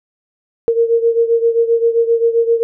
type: beating tone pair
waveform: sine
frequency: 460.7 / 468.3 Hz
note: A#4 / A#4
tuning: -20 / +8 cents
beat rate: 7.6 Hz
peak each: -12 / -16 dBFS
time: 0.68-2.63 s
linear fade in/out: 0 ms
effects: none